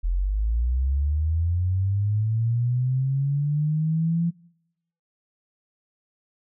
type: linear sweep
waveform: sine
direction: up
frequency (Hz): 41.2 to 171.4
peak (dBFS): -20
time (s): 0.03-4.31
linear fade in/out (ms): 20
effects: noise-tail reverb RT60 0.8 s tail -24 dB re dry